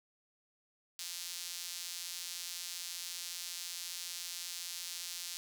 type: tone with high-pass filter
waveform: sawtooth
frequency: 174.61 Hz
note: F3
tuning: in tune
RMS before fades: -43 dBFS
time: 0.99-5.37 s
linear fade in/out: 0 ms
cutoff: 4600 Hz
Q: 1.2
effects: none